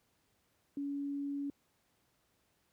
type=tone; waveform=sine; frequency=282.6 Hz; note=C#4; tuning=34 cents sharp; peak=-35 dBFS; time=0.77-1.5 s; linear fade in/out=2 ms; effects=pink hiss -75 dBFS RMS until 2.72 s + high-pass 60 Hz 12 dB/octave